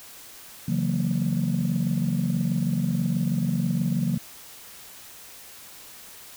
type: chord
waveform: sine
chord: F# dominant seventh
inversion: second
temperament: just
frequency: 138.75 / 166.5 / 185 / 231.2 Hz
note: C#3 / E3 / F#3 / A#3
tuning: +2 / +18 / 0 / -14 cents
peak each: -27 / -26 / -26 / -27 dBFS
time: 0.68-4.18 s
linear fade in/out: 5 ms
effects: tanh soft clip ceiling -15 dBFS + white hiss -45 dBFS RMS until 6.36 s